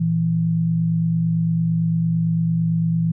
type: tone pair together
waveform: sine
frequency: 116.54 / 165.43 Hz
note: A#2 / E3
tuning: 0 / +6 cents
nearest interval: tritone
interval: 606 cents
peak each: -25 / -17 dBFS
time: 0-3.12 s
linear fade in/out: 10 ms
effects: none